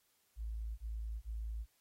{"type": "tone bursts", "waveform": "sine", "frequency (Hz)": 55, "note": "A1", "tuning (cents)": 0, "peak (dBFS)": -38, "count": 3, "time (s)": [0.36, 1.662], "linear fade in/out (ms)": 50, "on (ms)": 420, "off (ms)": 21, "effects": ["white hiss -75 dBFS RMS until 1.8 s", "AAC 48 kbps"]}